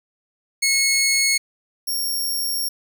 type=tone pair in turn; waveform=15% pulse; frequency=2185 / 5538 Hz; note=C#7 / F8; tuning=-26 / -15 cents; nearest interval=octave + major third; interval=1611 cents; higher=second; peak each=-10 / -16 dBFS; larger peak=first; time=0.62-1.38 / 1.87-2.69 s; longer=second; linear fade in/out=10 ms; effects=none